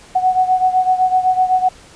sine beating tone pair, 740 / 747.9 Hz, F#5 / F#5, 0 / +18 cents, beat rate 7.9 Hz, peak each -13 / -17 dBFS, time 0.15-1.69 s, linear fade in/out 10 ms, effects pink hiss -43 dBFS RMS until 1.95 s + resampled to 22050 Hz

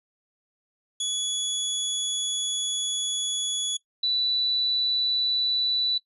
25% pulse / sine tone pair in turn, 3390 / 3965 Hz, G#7 / B7, +35 / +6 cents, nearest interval minor third, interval 271 cents, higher second, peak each -22 / -22 dBFS, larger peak neither, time 1-3.77 / 4.03-5.98 s, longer first, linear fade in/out 5 ms, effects noise-tail reverb RT60 0.1 s tail -19 dB re dry + resampled to 32000 Hz

